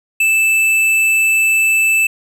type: tone with tanh clipping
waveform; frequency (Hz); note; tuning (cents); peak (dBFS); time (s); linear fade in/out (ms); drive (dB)
sine; 2637; E7; 0; -12; 0.2-2.07; 5; 13
effects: none